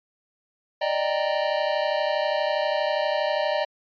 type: chord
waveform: square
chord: Eb major seventh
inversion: third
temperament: equal with one note detuned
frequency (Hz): 587.3 / 619.7 / 784 / 932.3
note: D5 / Eb5 / G5 / Bb5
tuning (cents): 0 / -7 / 0 / 0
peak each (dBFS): -27 / -27 / -31 / -32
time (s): 0.81-3.65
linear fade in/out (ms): 10
effects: resampled to 11025 Hz